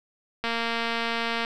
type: click train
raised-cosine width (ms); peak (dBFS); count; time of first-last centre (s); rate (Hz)
0.3; -12; 234; 0.44-1.449; 231
effects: none